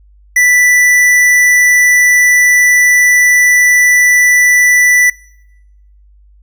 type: tone with hard clipping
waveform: sine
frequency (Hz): 1975.5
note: B6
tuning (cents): 0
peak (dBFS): -7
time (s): 0.36-5.1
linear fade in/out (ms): 5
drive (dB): 14
effects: noise-tail reverb RT60 1.0 s tail -26 dB re dry + added 50 Hz sine -41 dBFS peak until 6.42 s